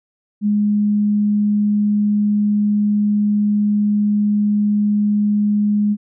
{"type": "tone", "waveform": "sine", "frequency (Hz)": 207.7, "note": "G#3", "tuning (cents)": 0, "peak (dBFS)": -13, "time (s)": [0.41, 5.97], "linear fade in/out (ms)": 50, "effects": []}